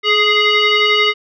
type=tone with frequency modulation; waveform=sine; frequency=422.6 Hz; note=G#4; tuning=30 cents sharp; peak=-10 dBFS; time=0.03-1.14 s; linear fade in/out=50 ms; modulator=834 Hz; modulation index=3.9; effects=none